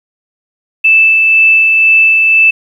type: tone with tremolo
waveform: sine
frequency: 2637 Hz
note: E7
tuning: in tune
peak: -3 dBFS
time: 0.84-2.51 s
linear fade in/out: 10 ms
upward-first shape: sine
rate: 2 Hz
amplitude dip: 25%
effects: 7-bit